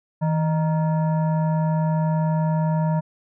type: tone with frequency modulation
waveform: sine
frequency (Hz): 160.6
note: E3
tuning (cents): -45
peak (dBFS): -18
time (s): 0.21-3.01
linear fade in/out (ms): 20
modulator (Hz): 777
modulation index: 0.57
effects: none